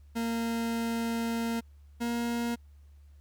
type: tone pair in turn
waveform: 40% pulse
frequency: 230.5 / 235.8 Hz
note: A#3 / A#3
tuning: -19 / +20 cents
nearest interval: unison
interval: 39 cents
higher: second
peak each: -28 dBFS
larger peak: neither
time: 0.15-1.61 / 2-2.56 s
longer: first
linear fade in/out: 20 ms
effects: added 72 Hz sine -51 dBFS peak until 3.2 s + pink hiss -73 dBFS RMS until 3.2 s